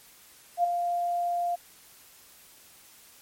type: tone with ADSR envelope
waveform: sine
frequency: 698.5 Hz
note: F5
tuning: in tune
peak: -18 dBFS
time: 0.57-1.56 s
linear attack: 69 ms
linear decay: 10 ms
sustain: -7 dB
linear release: 15 ms
effects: white hiss -54 dBFS RMS until 3.21 s + MP3 64 kbps